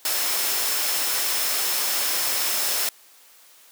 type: tone in noise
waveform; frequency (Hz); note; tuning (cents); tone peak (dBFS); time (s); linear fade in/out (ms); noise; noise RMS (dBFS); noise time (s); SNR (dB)
sine; 5274; E8; 0; -32; 0.05-2.89; 2; white; -24; 0.05-2.89; -11
effects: white hiss -52 dBFS RMS until 3.71 s + high-pass 400 Hz 12 dB/octave